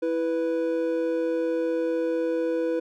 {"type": "tone pair together", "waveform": "triangle", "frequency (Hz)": [329.6, 493.9], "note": ["E4", "B4"], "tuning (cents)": [0, 0], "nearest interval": "perfect fifth", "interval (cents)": 700, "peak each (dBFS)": [-25, -23], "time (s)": [0.02, 2.8], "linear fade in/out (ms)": 10, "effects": []}